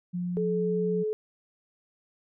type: tone with pitch glide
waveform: sine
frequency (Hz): 177.4 to 178.94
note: F3 to F3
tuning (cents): +27 to +42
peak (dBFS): -28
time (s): 0.13-1.04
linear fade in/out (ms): 20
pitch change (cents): +15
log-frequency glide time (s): 0.39-0.84
type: tone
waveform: sine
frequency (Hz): 429.8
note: A4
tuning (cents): -41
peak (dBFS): -26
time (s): 0.37-1.13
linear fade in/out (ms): 0
effects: none